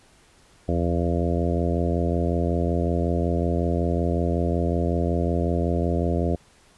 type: harmonic tone with a mistuned harmonic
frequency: 85.4 Hz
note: F2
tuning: 38 cents flat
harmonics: 1 / 2 / 3 / 4 / 5 / 6 / 7 / 8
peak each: -24 / -27 / -29 / -30 / -31 / -32 / -32 / -33 dBFS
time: 0.68-6.36 s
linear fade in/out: 10 ms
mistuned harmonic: 1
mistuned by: -130 cents
effects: pink hiss -56 dBFS RMS until 6.77 s + resampled to 24000 Hz